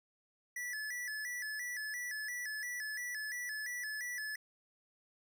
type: tone with vibrato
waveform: square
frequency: 1836 Hz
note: A#6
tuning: 27 cents flat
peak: -39 dBFS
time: 0.56-4.36 s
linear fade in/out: 5 ms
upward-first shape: square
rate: 2.9 Hz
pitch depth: 110 cents each way
effects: none